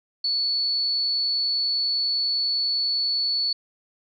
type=tone; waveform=sine; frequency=4435 Hz; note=C#8; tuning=in tune; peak=-21 dBFS; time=0.24-3.53 s; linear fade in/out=5 ms; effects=none